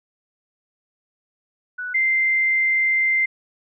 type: tone pair in turn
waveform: sine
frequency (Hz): 1480 / 2086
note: F#6 / C7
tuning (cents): 0 / -6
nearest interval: tritone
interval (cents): 594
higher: second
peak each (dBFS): -26 / -16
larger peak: second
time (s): 1.78-1.94 / 1.94-3.26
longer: second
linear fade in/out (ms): 10
effects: none